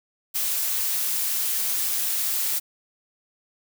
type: noise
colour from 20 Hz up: blue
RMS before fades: -25 dBFS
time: 0.34-2.6 s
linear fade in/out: 20 ms
effects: none